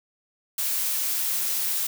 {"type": "noise", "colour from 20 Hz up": "blue", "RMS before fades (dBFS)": -26, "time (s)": [0.58, 1.87], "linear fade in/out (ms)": 5, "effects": []}